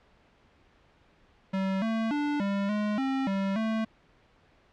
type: tone with pitch steps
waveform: square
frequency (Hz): 191.7 / 224.1 / 292.8 / 198.8 / 209.6 / 267.6 / 195 / 221.5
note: G3 / A3 / D4 / G3 / G#3 / C4 / G3 / A3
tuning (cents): -38 / +32 / -5 / +25 / +16 / +39 / -9 / +12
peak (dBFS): -27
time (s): 1.53-3.85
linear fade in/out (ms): 10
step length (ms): 290
effects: pink hiss -62 dBFS RMS until 4.72 s + low-pass 3000 Hz 12 dB/octave